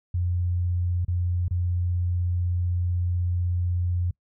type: tone with dropouts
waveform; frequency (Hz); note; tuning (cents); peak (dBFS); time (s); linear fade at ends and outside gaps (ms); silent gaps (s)
sine; 88.4; F2; +22; -22; 0.14-4.11; 5; 1.049-1.081 / 1.482-1.508
effects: noise-tail reverb RT60 0.1 s tail -24 dB re dry